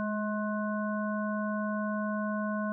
harmonic tone with a mistuned harmonic, 212.4 Hz, G#3, 39 cents sharp, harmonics 1 / 3 / 5 / 7, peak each -31 / -36 / -38 / -39 dBFS, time 0-2.72 s, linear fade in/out 0 ms, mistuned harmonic 1, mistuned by -24 cents, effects none

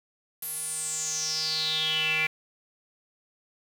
square tone with band-pass filter sweep, 156.8 Hz, D#3, 14 cents sharp, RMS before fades -29 dBFS, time 0.42-2.27 s, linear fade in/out 5 ms, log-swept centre 12000 to 2300 Hz, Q 8.1, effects 8-bit

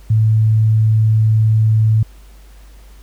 sine tone, 109.7 Hz, A2, 5 cents flat, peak -9 dBFS, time 0.1-2.03 s, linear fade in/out 5 ms, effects added 50 Hz sine -38 dBFS peak until 3.02 s + pink hiss -50 dBFS RMS until 3.02 s

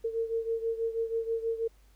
sine beating tone pair, 453.4 / 459.6 Hz, A#4 / A#4, -48 / -25 cents, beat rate 6.2 Hz, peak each -30 / -34 dBFS, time 0.04-1.68 s, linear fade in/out 10 ms, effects added 50 Hz sine -57 dBFS peak until 1.95 s + pink hiss -67 dBFS RMS until 1.95 s

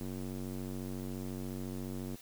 square tone with band-pass filter, 47.1 Hz, F#1, 32 cents sharp, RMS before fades -40 dBFS, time 0-2.16 s, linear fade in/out 10 ms, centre 260 Hz, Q 1.4, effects white hiss -55 dBFS RMS until 2.21 s

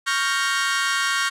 sawtooth chord, G half-diminished seventh, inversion second, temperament equal, 1108.7 / 1396.9 / 1568 / 1864.7 Hz, Db6 / F6 / G6 / Bb6, 0 / 0 / 0 / 0 cents, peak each -22 dBFS, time 0.06-1.3 s, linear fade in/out 20 ms, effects low-pass 9000 Hz 12 dB/octave

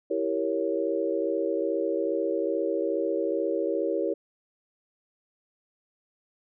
sine chord, E diminished seventh, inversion none, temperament equal, 329.6 / 392 / 466.2 / 554.4 Hz, E4 / G4 / Bb4 / Db5, 0 / 0 / 0 / 0 cents, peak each -30 dBFS, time 0.1-4.14 s, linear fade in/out 10 ms, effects none

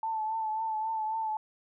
sine tone with vibrato, 879 Hz, A5, 2 cents flat, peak -29 dBFS, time 0.03-1.37 s, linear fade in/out 2 ms, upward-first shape triangle, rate 3.7 Hz, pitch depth 41 cents each way, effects none

